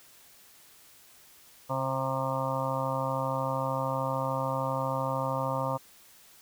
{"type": "harmonic tone", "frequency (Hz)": 133.1, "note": "C3", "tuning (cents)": 30, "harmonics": [1, 2, 4, 5, 6, 7, 8, 9], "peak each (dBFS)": [-34, -39, -33, -38, -41, -34, -37, -37], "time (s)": [1.69, 5.78], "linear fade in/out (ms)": 20, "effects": ["white hiss -56 dBFS RMS until 6.41 s"]}